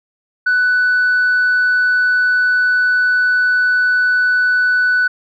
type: tone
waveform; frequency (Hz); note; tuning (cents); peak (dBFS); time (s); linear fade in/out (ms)
sine; 1490; F#6; +12; -9; 0.46-5.08; 10
effects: tanh soft clip ceiling -9 dBFS